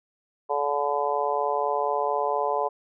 harmonic tone, 144.2 Hz, D3, 31 cents flat, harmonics 3 / 4 / 5 / 6 / 7, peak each -29 / -29 / -29 / -29 / -29 dBFS, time 0.49-2.69 s, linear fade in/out 20 ms, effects none

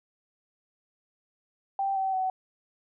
sine tone with pitch steps, 783 / 767.8 / 752.8 Hz, G5 / G5 / F#5, -2 / -36 / +30 cents, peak -25 dBFS, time 1.79-2.3 s, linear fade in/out 2 ms, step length 170 ms, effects none

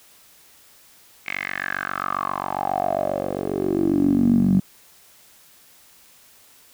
10% pulse tone with band-pass filter sweep, 47.44 Hz, F#1, 44 cents sharp, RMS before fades -22 dBFS, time 1.26-4.6 s, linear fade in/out 10 ms, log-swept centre 2300 to 190 Hz, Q 7, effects white hiss -52 dBFS RMS until 6.73 s

